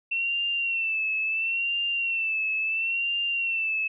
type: tone with vibrato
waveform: sine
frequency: 2694 Hz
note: E7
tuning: 37 cents sharp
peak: -24 dBFS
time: 0.11-3.88 s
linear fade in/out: 10 ms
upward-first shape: sine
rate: 0.73 Hz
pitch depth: 64 cents each way
effects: none